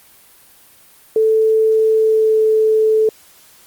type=tone with pitch glide; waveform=sine; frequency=440 to 436.7 Hz; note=A4 to A4; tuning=0 to -13 cents; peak=-10 dBFS; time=1.16-3.09 s; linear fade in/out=2 ms; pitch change=-13 cents; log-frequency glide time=1.94-2.43 s; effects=white hiss -47 dBFS RMS until 3.66 s + Opus 32 kbps